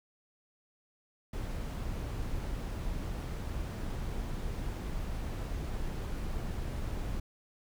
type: noise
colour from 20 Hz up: brown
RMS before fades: -36 dBFS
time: 1.33-7.2 s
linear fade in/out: 5 ms
effects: none